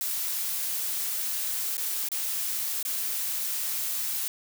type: noise with dropouts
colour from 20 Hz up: blue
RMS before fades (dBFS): -30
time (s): 0.01-4.28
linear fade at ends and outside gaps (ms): 1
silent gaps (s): 1.769-1.779 / 2.087-2.117 / 2.828-2.851
effects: none